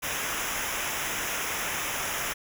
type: noise with comb filter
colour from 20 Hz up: pink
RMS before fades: -31 dBFS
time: 0.02-2.34 s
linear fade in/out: 20 ms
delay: 0.23 ms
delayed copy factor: -0.8
effects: none